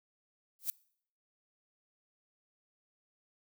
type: noise with exponential growth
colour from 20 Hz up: violet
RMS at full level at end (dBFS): -29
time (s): 0.59-0.7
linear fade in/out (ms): 0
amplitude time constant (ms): 22
effects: noise-tail reverb RT60 0.6 s tail -24 dB re dry